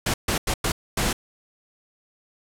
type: noise bursts at uneven times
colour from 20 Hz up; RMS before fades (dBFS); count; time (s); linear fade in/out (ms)
pink; -23; 5; 0.06-0.14 / 0.28-0.38 / 0.47-0.54 / 0.64-0.72 / 0.97-1.13; 5
effects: low-pass 12000 Hz 12 dB/octave